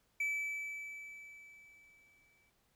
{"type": "tone with exponential decay", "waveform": "triangle", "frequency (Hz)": 2307, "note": "D7", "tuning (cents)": -31, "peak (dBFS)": -30, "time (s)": [0.2, 2.5], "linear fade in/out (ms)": 5, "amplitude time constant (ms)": 500, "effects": ["pink hiss -75 dBFS RMS until 2.75 s"]}